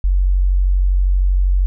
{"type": "tone", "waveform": "sine", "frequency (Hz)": 46.33, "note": "F#1", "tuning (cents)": 3, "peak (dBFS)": -11, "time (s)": [0.04, 1.66], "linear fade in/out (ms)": 0, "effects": []}